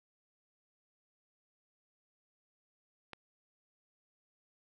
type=click; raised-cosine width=0.3 ms; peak=-28 dBFS; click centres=3.133 s; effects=none